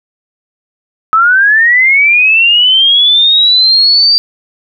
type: linear sweep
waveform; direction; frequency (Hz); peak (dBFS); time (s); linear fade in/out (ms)
sine; up; 1275 to 4699; -4; 1.13-4.18; 0
effects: none